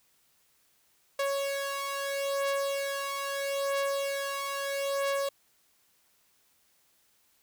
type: beating tone pair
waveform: sawtooth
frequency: 554.4 / 555.17 Hz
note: C#5 / C#5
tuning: 0 / +3 cents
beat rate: 0.77 Hz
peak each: -31 / -27 dBFS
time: 1.19-5.29 s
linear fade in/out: 5 ms
effects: white hiss -68 dBFS RMS until 7.42 s